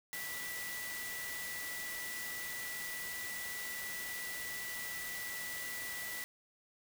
sine tone in noise, 1966 Hz, B6, 8 cents flat, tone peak -42 dBFS, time 0.13-6.24 s, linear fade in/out 0 ms, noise white, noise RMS -44 dBFS, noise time 0.13-6.24 s, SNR -1 dB, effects none

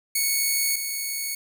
5% pulse tone pair in turn, 2217 / 2217 Hz, C#7 / C#7, 0 / 0 cents, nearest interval unison, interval 0 cents, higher neither, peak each -11 / -17 dBFS, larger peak first, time 0.15-0.76 / 0.76-1.35 s, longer first, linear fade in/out 5 ms, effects none

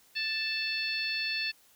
harmonic tone, 881 Hz, A5, 2 cents sharp, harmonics 2 / 3 / 4 / 5 / 6, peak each -37 / -33 / -40 / -34 / -47 dBFS, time 0.15-1.52 s, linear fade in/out 20 ms, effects white hiss -62 dBFS RMS until 1.75 s

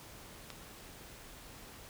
click, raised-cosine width 0.2 ms, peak -26 dBFS, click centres 0.503 s, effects pink hiss -52 dBFS RMS until 1.89 s

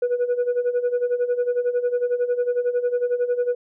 sine tone with tremolo, 488.5 Hz, B4, 19 cents flat, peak -14 dBFS, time 0.02-3.55 s, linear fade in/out 5 ms, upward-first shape sine, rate 11 Hz, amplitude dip 80%, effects tanh soft clip ceiling -16 dBFS

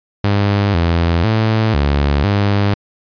sawtooth tone with pitch steps, 101.2 / 84.4 / 110.1 / 71.4 / 101.1 Hz, G#2 / E2 / A2 / D2 / G#2, -44 / +41 / +2 / -48 / -46 cents, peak -8 dBFS, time 0.24-2.74 s, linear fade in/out 0 ms, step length 500 ms, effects resampled to 11025 Hz

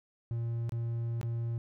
triangle tone with dropouts, 116.54 Hz, A#2, in tune, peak -29 dBFS, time 0.31-1.58 s, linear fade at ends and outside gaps 0 ms, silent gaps 0.694-0.721 / 1.213-1.23 s, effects none

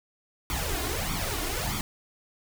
pink noise with flanger, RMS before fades -30 dBFS, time 0.5-1.81 s, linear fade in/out 0 ms, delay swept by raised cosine 0.87 to 2.87 ms, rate 1.6 Hz, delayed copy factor +0.7, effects none

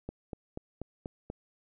click train, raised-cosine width 2 ms, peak -24 dBFS, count 6, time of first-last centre 0.09-1.301 s, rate 4.13 Hz, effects none

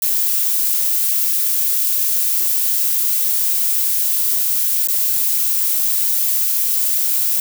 violet noise with dropouts, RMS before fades -17 dBFS, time 0.02-7.4 s, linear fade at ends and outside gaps 2 ms, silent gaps 4.873-4.885 s, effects none

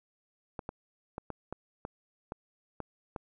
clicks, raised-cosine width 1 ms, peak -23 dBFS, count 9, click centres 0.592 / 0.691 / 1.181 / 1.303 / 1.526 / 1.851 / 2.321 / 2.803 / 3.162 s, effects none

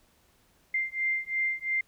sine beating tone pair, 2093 / 2095.9 Hz, C7 / C7, 0 / +2 cents, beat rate 2.9 Hz, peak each -30 dBFS, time 0.74-1.81 s, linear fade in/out 5 ms, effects pink hiss -65 dBFS RMS until 1.87 s

